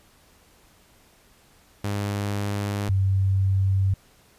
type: tone pair in turn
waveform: sawtooth / sine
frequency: 101.7 / 96.36 Hz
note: G#2 / G2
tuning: -36 / -29 cents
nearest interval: minor second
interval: 93 cents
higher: first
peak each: -21 / -18 dBFS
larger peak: second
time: 1.84-2.89 / 2.89-3.94 s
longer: neither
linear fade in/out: 5 ms
effects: pink hiss -57 dBFS RMS until 4.38 s + resampled to 32000 Hz